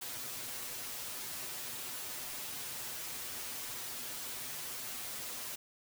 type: noise with comb filter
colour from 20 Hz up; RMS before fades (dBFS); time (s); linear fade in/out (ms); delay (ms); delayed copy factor
white; -42; 0.01-5.56; 10; 8; +1
effects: none